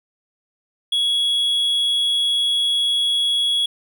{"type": "tone", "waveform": "triangle", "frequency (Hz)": 3346, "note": "G#7", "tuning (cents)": 12, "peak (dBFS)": -15, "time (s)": [0.92, 3.66], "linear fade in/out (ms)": 5, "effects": []}